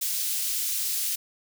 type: high-pass noise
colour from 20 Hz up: white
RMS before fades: -28 dBFS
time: 0.01-1.16 s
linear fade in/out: 10 ms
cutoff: 3700 Hz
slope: 12 dB/octave
effects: none